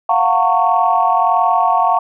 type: chord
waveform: sine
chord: Gb major seventh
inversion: third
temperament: equal with one note detuned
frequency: 698.5 / 740 / 909.5 / 1108.7 Hz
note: F5 / Gb5 / Bb5 / Db6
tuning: 0 / 0 / -43 / 0 cents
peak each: -16 dBFS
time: 0.09-1.99 s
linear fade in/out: 5 ms
effects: tanh soft clip ceiling 0 dBFS